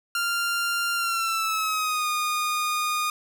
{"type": "tone with pitch glide", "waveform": "sawtooth", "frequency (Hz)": [1392, 1225.9], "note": ["F6", "D#6"], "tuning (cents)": [-6, -26], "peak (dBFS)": -20, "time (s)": [0.15, 3.1], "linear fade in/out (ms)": 2, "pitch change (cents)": -220, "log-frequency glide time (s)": [0.95, 2.08], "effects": []}